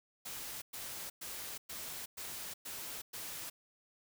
white noise bursts, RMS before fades -44 dBFS, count 7, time 0.25-3.5 s, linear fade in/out 10 ms, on 370 ms, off 110 ms, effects none

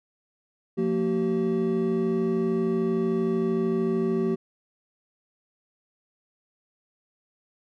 triangle tone cluster, 176.1 / 229.3 / 382.1 Hz, F3 / A#3 / G4, +15 / -28 / -44 cents, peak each -27 / -25 / -23 dBFS, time 0.77-4.36 s, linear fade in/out 20 ms, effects none

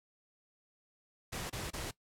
pink noise bursts, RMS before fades -40 dBFS, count 3, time 1.32-1.912 s, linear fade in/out 10 ms, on 180 ms, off 26 ms, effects noise-tail reverb RT60 0.1 s tail -19 dB re dry + low-pass 12000 Hz 12 dB/octave

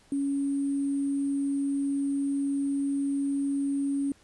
sine tone with sample-and-hold, 279.1 Hz, C#4, 12 cents sharp, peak -25 dBFS, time 0.12-4.12 s, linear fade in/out 2 ms, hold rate 8820 Hz, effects pink hiss -60 dBFS RMS until 4.23 s + resampled to 24000 Hz

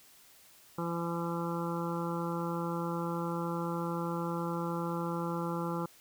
harmonic tone, 169.6 Hz, E3, 50 cents sharp, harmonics 1 / 2 / 3 / 5 / 6 / 7 / 8, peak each -35 / -38 / -40 / -42 / -43 / -43 / -44 dBFS, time 0.78-5.86 s, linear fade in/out 5 ms, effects white hiss -59 dBFS RMS until 6 s

